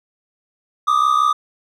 triangle tone pair together, 1178.7 / 1244.5 Hz, D6 / D#6, +6 / 0 cents, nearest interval minor second, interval 94 cents, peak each -14 dBFS, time 0.87-1.33 s, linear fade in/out 10 ms, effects none

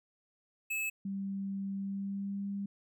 square tone, 2600 Hz, E7, 24 cents flat, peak -33 dBFS, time 0.7-0.9 s, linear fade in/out 10 ms
sine tone with pitch glide, 196 to 199.43 Hz, G3 to G3, 0 to +30 cents, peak -34 dBFS, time 1.05-2.66 s, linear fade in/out 5 ms, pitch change +30 cents, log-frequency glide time 1.75-2.48 s
effects none

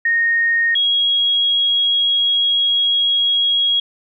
sine tone pair in turn, 1853 / 3302 Hz, A#6 / G#7, -11 / -11 cents, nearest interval minor seventh, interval 1000 cents, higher second, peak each -13 dBFS, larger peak neither, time 0.05-0.75 / 0.75-3.8 s, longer second, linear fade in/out 5 ms, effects none

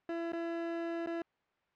30% pulse tone with dropouts, 335.7 Hz, E4, 32 cents sharp, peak -32 dBFS, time 0.09-1.22 s, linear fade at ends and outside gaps 2 ms, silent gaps 0.321-0.332 / 1.062-1.071 s, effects white hiss -75 dBFS RMS until 1.75 s + low-pass 2000 Hz 12 dB/octave

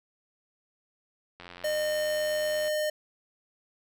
click train, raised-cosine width 0.3 ms, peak -28 dBFS, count 114, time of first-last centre 1.4-2.68 s, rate 88.3 Hz
square tone, 609 Hz, D#5, 37 cents flat, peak -27 dBFS, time 1.64-2.9 s, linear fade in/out 5 ms
effects none

